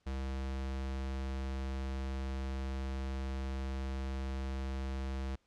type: tone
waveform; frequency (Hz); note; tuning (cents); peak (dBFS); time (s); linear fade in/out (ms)
square; 66.5; C2; +29; -36; 0.06-5.36; 10
effects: pink hiss -75 dBFS RMS until 5.46 s + low-pass 6000 Hz 12 dB/octave